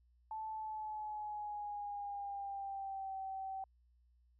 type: tone with pitch glide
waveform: sine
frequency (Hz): 874 to 769.7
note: A5 to G5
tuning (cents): -12 to -32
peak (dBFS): -40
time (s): 0.31-3.64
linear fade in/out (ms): 2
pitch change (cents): -220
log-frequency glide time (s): 0.51-3.16
effects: added 60 Hz sine -67 dBFS peak until 4.39 s